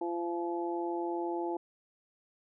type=harmonic tone; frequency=171.7 Hz; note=F3; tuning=29 cents flat; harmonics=2 / 3 / 4 / 5; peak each=-33 / -43 / -41 / -38 dBFS; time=0.01-1.57 s; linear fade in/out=5 ms; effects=none